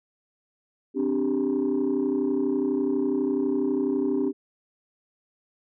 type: chord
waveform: sine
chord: C suspended second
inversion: none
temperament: equal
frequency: 261.6 / 293.7 / 392 Hz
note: C4 / D4 / G4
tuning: 0 / 0 / 0 cents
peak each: -25 dBFS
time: 0.94-4.33 s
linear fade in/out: 50 ms
effects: tanh soft clip ceiling -17 dBFS